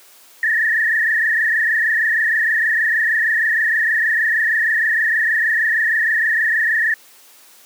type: tone with frequency modulation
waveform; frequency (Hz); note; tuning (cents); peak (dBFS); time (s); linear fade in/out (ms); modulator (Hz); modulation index
sine; 1806; A6; +45; -14; 0.43-6.94; 2; 26.4; 3.5
effects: white hiss -47 dBFS RMS until 7.65 s + high-pass 300 Hz 12 dB/octave